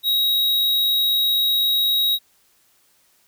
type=tone; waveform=square; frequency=3813 Hz; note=A#7; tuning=38 cents sharp; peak=-17 dBFS; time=0.03-2.19 s; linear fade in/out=50 ms; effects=white hiss -60 dBFS RMS until 3.27 s